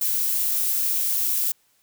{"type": "noise", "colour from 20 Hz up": "violet", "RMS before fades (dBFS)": -23, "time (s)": [0.01, 1.52], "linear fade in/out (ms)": 5, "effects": ["white hiss -64 dBFS RMS until 1.82 s"]}